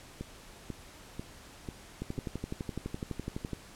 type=two click trains; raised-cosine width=3 ms; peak=-24 / -22 dBFS; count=5 / 19; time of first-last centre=0.21-2.18 / 2.02-3.533 s; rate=2.03 / 11.9 Hz; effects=pink hiss -52 dBFS RMS until 3.75 s + low-pass 11000 Hz 12 dB/octave